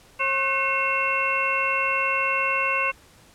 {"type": "harmonic tone with a mistuned harmonic", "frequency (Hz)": 540, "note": "C#5", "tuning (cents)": -45, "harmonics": [1, 2, 3, 4, 5], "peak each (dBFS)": [-31, -26, -31, -28, -24], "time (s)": [0.19, 2.92], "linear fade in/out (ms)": 20, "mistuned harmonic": 3, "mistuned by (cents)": -120, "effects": ["pink hiss -53 dBFS RMS until 3.34 s", "low-pass 12000 Hz 12 dB/octave"]}